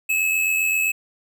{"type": "tone with amplitude modulation", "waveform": "square", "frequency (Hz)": 2588, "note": "E7", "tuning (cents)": -32, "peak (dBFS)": -17, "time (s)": [0.09, 0.92], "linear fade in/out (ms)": 10, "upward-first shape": "sine", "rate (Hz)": 87.6, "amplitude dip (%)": 45, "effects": []}